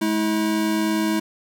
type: tone pair together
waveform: square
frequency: 212.8 / 322 Hz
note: G#3 / E4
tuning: +42 / -41 cents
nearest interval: perfect fifth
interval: 717 cents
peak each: -24 / -22 dBFS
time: 0.01-1.2 s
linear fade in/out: 10 ms
effects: none